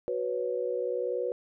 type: chord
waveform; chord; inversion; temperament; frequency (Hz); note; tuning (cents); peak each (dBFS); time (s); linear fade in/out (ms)
sine; F# suspended fourth; none; equal; 370 / 493.9 / 554.4; F#4 / B4 / C#5; 0 / 0 / 0; -34 / -30 / -35; 0.08-1.32; 0
effects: none